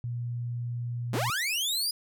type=tone; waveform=sine; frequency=120 Hz; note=B2; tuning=49 cents flat; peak=-30 dBFS; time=0.04-1.3 s; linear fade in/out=0 ms
type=linear sweep; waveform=sawtooth; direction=up; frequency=136.5 to 4972 Hz; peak=-24 dBFS; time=1.13-1.91 s; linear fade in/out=5 ms
effects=none